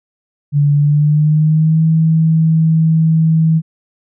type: tone with pitch glide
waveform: sine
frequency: 144.8 to 160.67 Hz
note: D3 to E3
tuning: -24 to -44 cents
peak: -8 dBFS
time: 0.52-3.62 s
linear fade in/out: 50 ms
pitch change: +180 cents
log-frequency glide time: 0.74-1.83 s
effects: none